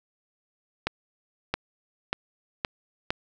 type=accelerating click train; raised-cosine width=0.3 ms; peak=-9 dBFS; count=5; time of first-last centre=0.87-3.105 s; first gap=670 ms; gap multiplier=0.88; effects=none